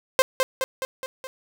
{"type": "tone with echo", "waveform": "sawtooth", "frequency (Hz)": 523.3, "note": "C5", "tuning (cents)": 0, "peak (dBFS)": -10, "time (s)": [0.19, 0.22], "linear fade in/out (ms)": 0, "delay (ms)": 210, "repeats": 5, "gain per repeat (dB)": -4, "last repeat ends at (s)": 1.27, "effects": []}